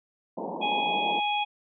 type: band-pass noise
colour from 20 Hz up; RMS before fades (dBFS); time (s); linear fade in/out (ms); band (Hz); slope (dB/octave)
white; -34; 0.37-1.2; 5; 170 to 960; 96
type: harmonic tone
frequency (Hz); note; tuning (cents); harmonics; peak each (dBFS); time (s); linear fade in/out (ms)
830.6; G#5; 0; 1 / 3 / 4; -26 / -31 / -32; 0.61-1.45; 20
effects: none